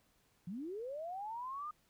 sine linear sweep, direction up, 161.6 to 1238 Hz, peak -40 dBFS, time 0.47-1.71 s, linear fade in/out 5 ms, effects pink hiss -73 dBFS RMS until 1.89 s

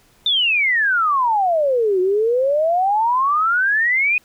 sine exponential two-way sweep, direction down then up, 3638 to 360 to 2516 Hz, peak -14 dBFS, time 0.26-4.18 s, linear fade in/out 2 ms, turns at 2 s, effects pink hiss -55 dBFS RMS until 4.24 s

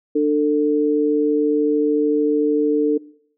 sine tone pair together, 297.7 / 446.7 Hz, D4 / A4, +24 / +26 cents, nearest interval perfect fifth, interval 702 cents, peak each -17 dBFS, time 0.15-2.98 s, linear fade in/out 10 ms, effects noise-tail reverb RT60 0.6 s tail -21 dB re dry

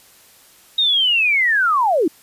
sine linear sweep, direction down, 3764 to 280 Hz, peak -13 dBFS, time 0.78-2.08 s, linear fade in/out 5 ms, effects white hiss -49 dBFS RMS until 2.22 s + resampled to 32000 Hz

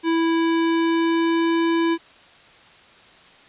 square tone with pitch glide, 329.6 to 332.5 Hz, E4 to E4, 0 to +15 cents, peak -18 dBFS, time 0.03-1.98 s, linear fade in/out 50 ms, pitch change +15 cents, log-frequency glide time 0.29-1.68 s, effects white hiss -49 dBFS RMS until 3.48 s + resampled to 8000 Hz

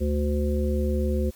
harmonic tone, 73.42 Hz, D2, in tune, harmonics 1 / 3 / 5 / 7, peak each -23 / -28 / -30 / -31 dBFS, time 0-1.31 s, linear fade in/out 20 ms, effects white hiss -53 dBFS RMS until 1.35 s + MP3 96 kbps

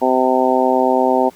harmonic tone, 129 Hz, C3, 24 cents flat, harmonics 2 / 3 / 4 / 5 / 6 / 7, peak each -19 / -19 / -19 / -19 / -19 / -19 dBFS, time 0.01-1.3 s, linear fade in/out 20 ms, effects pink hiss -47 dBFS RMS until 1.35 s + high-pass 80 Hz 12 dB/octave

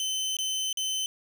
25% pulse tone with dropouts, 3060 Hz, G7, 42 cents flat, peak -24 dBFS, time 0-1.06 s, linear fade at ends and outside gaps 1 ms, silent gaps 0.368-0.387 / 0.728-0.772 s, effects none

